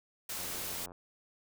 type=noise; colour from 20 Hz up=white; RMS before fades=-39 dBFS; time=0.29-0.86 s; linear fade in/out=5 ms
type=click train; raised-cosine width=1 ms; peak=-35 dBFS; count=48; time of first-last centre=0.39-0.919 s; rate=88.9 Hz
effects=none